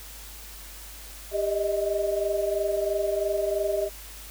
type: tone cluster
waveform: sine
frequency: 396.3 / 611 / 634 Hz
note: G4 / D#5 / D#5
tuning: +19 / -32 / +32 cents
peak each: -28 / -29 / -27 dBFS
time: 1.31-3.9 s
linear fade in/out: 50 ms
effects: added 51 Hz sine -44 dBFS peak until 4.3 s + white hiss -44 dBFS RMS until 4.3 s